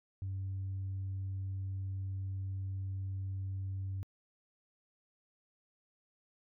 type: tone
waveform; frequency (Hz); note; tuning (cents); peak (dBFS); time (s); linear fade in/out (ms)
sine; 96.1; G2; -34; -34; 0.22-4.03; 0
effects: tanh soft clip ceiling -33 dBFS